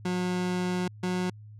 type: tone pair in turn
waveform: 30% pulse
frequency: 180.7 / 181.74 Hz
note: F#3 / F#3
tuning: -41 / -31 cents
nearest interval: unison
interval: 10 cents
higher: second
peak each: -24 dBFS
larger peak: neither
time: 0.05-0.88 / 1.03-1.3 s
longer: first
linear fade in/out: 5 ms
effects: added 106 Hz sine -44 dBFS peak until 1.59 s + low-pass 8000 Hz 12 dB/octave